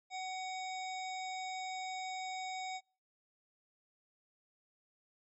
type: harmonic tone with a mistuned harmonic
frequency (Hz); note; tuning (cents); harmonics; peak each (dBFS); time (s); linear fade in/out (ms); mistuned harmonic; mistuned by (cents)
749; F#5; +21; 1 / 3 / 5 / 7 / 9 / 10; -40 / -46 / -49 / -55 / -57 / -56; 0.1-2.81; 50; 7; -54
effects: noise-tail reverb RT60 0.4 s tail -26 dB re dry